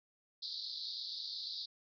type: band-pass noise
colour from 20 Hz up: white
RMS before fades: -43 dBFS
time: 0.42-1.66 s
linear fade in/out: 10 ms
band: 3700 to 4900 Hz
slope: 96 dB/octave
effects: none